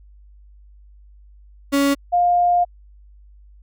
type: tone pair in turn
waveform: 35% pulse / sine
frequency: 280 / 705.6 Hz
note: C#4 / F5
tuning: +18 / +18 cents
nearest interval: octave + major third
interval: 1600 cents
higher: second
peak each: -13 dBFS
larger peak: neither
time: 1.72-1.95 / 2.12-2.65 s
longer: second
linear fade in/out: 20 ms
effects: added 50 Hz sine -44 dBFS peak until 3.62 s